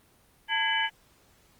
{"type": "tone cluster", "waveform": "sine", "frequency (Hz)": [891, 1656, 2034, 2304, 2992], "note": ["A5", "G#6", "C7", "D7", "F#7"], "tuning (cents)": [22, -5, -50, -34, 19], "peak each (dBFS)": [-30, -28, -33, -34, -29], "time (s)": [0.48, 0.9], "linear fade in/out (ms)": 50, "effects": ["pink hiss -62 dBFS RMS until 1.59 s", "Opus 24 kbps"]}